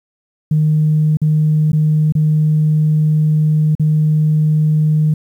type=tone with dropouts; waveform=sine; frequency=153.8 Hz; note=D#3; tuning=20 cents flat; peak=-9 dBFS; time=0.51-5.14 s; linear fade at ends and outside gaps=5 ms; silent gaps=1.171-1.216 / 1.719-1.73 / 2.123-2.151 / 3.752-3.796 s; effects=tanh soft clip ceiling -5 dBFS + 8-bit